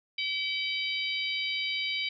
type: harmonic tone with a mistuned harmonic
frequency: 765 Hz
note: G5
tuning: 42 cents flat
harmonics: 3 / 4 / 5 / 6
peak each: -32 / -34 / -36 / -38 dBFS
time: 0.18-2.09 s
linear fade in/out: 5 ms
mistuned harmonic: 6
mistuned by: +52 cents
effects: none